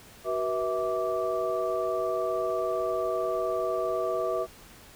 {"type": "tone cluster", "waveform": "sine", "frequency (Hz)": [375.8, 484.1, 648, 1166], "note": ["F#4", "B4", "E5", "D6"], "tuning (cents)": [27, -35, -30, -13], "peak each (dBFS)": [-32, -32, -29, -34], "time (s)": [0.24, 4.47], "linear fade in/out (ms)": 50, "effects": ["pink hiss -51 dBFS RMS until 4.95 s"]}